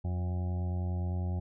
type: harmonic tone with a mistuned harmonic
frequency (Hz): 89.9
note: F#2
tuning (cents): -49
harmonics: 1 / 2 / 3 / 4 / 6 / 7 / 8 / 9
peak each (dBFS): -30 / -39 / -50 / -48 / -54 / -52 / -52 / -52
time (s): 0.04-1.4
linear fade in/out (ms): 10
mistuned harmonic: 1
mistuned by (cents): -51
effects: none